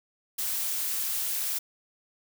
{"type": "noise", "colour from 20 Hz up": "blue", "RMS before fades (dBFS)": -30, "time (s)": [0.38, 1.59], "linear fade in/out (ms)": 10, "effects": []}